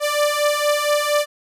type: beating tone pair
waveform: sawtooth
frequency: 587.3 / 591.6 Hz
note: D5 / D5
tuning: 0 / +13 cents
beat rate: 4.3 Hz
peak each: -17 / -15 dBFS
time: 0-1.26 s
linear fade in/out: 50 ms
effects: resampled to 32000 Hz